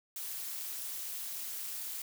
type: noise with amplitude modulation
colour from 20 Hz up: blue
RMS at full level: -37 dBFS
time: 0.16-2.02 s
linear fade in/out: 2 ms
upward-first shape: sine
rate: 271 Hz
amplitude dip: 70%
effects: none